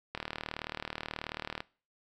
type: click train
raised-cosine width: 0.3 ms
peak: -19 dBFS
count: 57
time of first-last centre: 0.15-1.605 s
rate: 38.5 Hz
effects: noise-tail reverb RT60 0.4 s tail -22 dB re dry